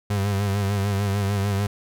35% pulse tone with vibrato, 100 Hz, G2, 35 cents sharp, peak -19 dBFS, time 0.1-1.67 s, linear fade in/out 5 ms, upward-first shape sine, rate 6.7 Hz, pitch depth 50 cents each way, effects none

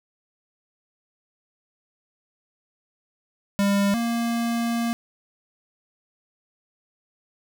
square tone pair in turn, 200 / 233.4 Hz, G3 / A#3, +35 / +2 cents, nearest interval minor third, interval 267 cents, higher second, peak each -19 / -23 dBFS, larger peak first, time 3.59-3.94 / 3.94-4.93 s, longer second, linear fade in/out 0 ms, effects none

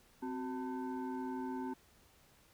sine tone with frequency modulation, 259.5 Hz, C4, 14 cents flat, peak -37 dBFS, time 0.22-1.74 s, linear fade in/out 10 ms, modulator 632 Hz, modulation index 0.96, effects pink hiss -66 dBFS RMS until 2.53 s

